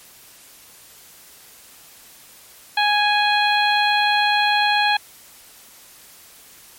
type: harmonic tone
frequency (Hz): 830.6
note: G#5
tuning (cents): 0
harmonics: 1 / 2 / 3 / 4 / 5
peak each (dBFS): -18 / -21 / -23 / -24 / -25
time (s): 2.77-4.97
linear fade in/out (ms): 5
effects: white hiss -46 dBFS RMS until 6.78 s + MP3 64 kbps